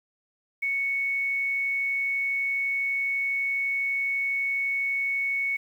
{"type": "tone with quantisation", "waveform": "sine", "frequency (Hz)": 2217, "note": "C#7", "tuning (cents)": 0, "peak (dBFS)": -24, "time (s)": [0.62, 5.57], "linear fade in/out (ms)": 10, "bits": 9, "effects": []}